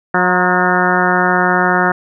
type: harmonic tone with a mistuned harmonic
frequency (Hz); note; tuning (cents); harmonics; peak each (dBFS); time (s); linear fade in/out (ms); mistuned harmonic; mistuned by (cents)
180.6; F#3; -42; 1 / 2 / 3 / 4 / 5 / 6 / 7 / 8 / 9 / 10; -19 / -19 / -23 / -18 / -20 / -23 / -20 / -17 / -22 / -21; 0.14-1.92; 5; 5; +46
effects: none